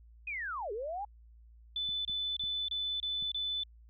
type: linear two-way sweep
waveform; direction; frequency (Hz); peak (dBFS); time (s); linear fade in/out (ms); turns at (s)
sine; down then up; 2543 to 392 to 847; -35; 0.27-1.05; 5; 0.72
type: tone bursts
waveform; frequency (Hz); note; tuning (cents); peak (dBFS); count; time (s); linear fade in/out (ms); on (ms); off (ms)
sine; 3503; A7; -8; -32; 6; 1.76-3.635; 2; 290; 27
type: clicks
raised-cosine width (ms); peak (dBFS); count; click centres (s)
5; -39; 4; 1.891 / 2.097 / 2.439 / 3.225
effects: added 57 Hz sine -54 dBFS peak until 3.89 s